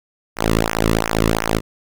sawtooth tone with flanger, 55.1 Hz, A1, 3 cents sharp, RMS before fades -18 dBFS, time 0.36-1.61 s, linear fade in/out 50 ms, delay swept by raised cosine 0.23 to 1.33 ms, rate 2.8 Hz, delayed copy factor -1, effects none

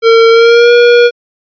square tone with pitch glide, 455.9 to 479.1 Hz, A#4 to A#4, -39 to +47 cents, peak -3 dBFS, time 0.02-1.11 s, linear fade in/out 50 ms, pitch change +86 cents, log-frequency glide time 0.3-0.72 s, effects resampled to 11025 Hz

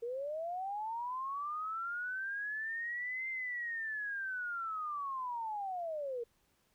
sine linear two-way sweep, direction up then down, 456.8 to 2093 to 456.8 Hz, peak -36 dBFS, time 0.02-6.24 s, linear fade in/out 10 ms, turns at 3.29 s, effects pink hiss -74 dBFS RMS until 6.74 s

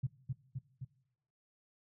sine tone with echo, 130.81 Hz, C3, in tune, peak -30 dBFS, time 0.03-0.07 s, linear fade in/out 10 ms, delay 260 ms, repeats 3, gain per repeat -3 dB, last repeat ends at 0.85 s, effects noise-tail reverb RT60 0.9 s tail -21 dB re dry

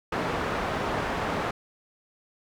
white low-pass noise, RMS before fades -29 dBFS, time 0.12-1.51 s, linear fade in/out 5 ms, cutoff 1200 Hz, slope 12 dB/octave, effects none

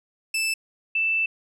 sawtooth / sine tone pair in turn, 2639 / 2650 Hz, E7 / E7, +1 / +9 cents, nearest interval unison, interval 8 cents, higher second, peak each -19 / -20 dBFS, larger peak first, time 0.34-0.54 / 0.95-1.26 s, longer second, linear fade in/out 5 ms, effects low-pass 12000 Hz 12 dB/octave

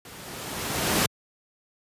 pink noise with level ramp, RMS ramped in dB -44 to -20 dBFS, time 0.05-1.06 s, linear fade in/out 2 ms, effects high-pass 100 Hz 12 dB/octave + resampled to 32000 Hz

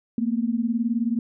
sine beating tone pair, 225.6 / 244.6 Hz, A3 / B3, +44 / -16 cents, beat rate 19 Hz, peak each -23 / -25 dBFS, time 0.18-1.19 s, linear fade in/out 2 ms, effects none

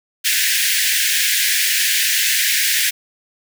pink high-pass noise, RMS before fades -17 dBFS, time 0.24-2.91 s, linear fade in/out 20 ms, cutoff 1600 Hz, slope 96 dB/octave, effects none

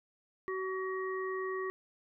harmonic tone, 377.4 Hz, F#4, 34 cents sharp, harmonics 1 / 3 / 5, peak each -35 / -40 / -42 dBFS, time 0.48-1.7 s, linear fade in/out 0 ms, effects none

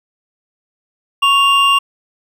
triangle tone pair together, 1108.7 / 2792 Hz, C#6 / F7, 0 / -1 cents, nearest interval octave + major third, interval 1599 cents, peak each -10 dBFS, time 1.22-1.79 s, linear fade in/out 10 ms, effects none

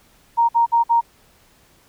sine tone bursts, 932.3 Hz, A#5, in tune, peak -12 dBFS, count 4, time 0.37-1.012 s, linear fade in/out 20 ms, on 120 ms, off 54 ms, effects pink hiss -55 dBFS RMS until 1.88 s

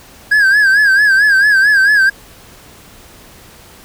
triangle tone with vibrato, 1628 Hz, G#6, 35 cents flat, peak -5 dBFS, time 0.31-2.1 s, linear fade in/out 10 ms, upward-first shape sine, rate 4.5 Hz, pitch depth 97 cents each way, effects pink hiss -40 dBFS RMS until 3.84 s

